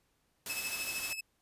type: noise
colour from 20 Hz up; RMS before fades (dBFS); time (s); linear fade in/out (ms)
white; -40; 0.46-1.13; 2
type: tone with tremolo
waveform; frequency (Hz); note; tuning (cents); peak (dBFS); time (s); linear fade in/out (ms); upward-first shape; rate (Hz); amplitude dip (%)
sawtooth; 2600; E7; -24; -31; 0.49-1.21; 10; sine; 13; 65
effects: pink hiss -75 dBFS RMS until 1.41 s + resampled to 32000 Hz